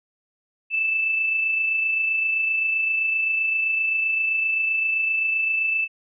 sine tone with amplitude modulation, 2637 Hz, E7, in tune, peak -18 dBFS, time 0.7-5.88 s, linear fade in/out 50 ms, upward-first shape sine, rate 27.7 Hz, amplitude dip 35%, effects none

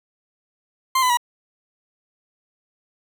40% pulse tone with pitch steps, 1049 / 1005.7 / 964.2 Hz, C6 / B5 / B5, +4 / +31 / -42 cents, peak -15 dBFS, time 0.95-1.172 s, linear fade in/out 5 ms, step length 74 ms, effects none

